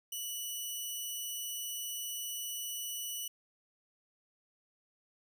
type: tone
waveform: 10% pulse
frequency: 2955 Hz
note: F#7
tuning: 3 cents flat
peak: -29 dBFS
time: 0.12-3.28 s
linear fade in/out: 5 ms
effects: none